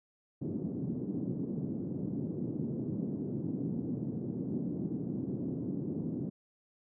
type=band-pass noise; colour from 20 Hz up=white; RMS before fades=-36 dBFS; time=0.41-6.3 s; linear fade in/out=10 ms; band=130 to 300 Hz; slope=24 dB/octave; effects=none